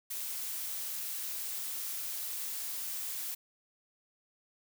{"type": "noise", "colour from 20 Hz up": "blue", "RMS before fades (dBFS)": -38, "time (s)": [0.1, 3.35], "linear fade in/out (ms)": 10, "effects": []}